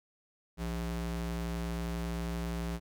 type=ring-modulated tone; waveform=square; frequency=116.54 Hz; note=A#2; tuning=in tune; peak=-31 dBFS; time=0.57-2.8 s; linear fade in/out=50 ms; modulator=55.2 Hz; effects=none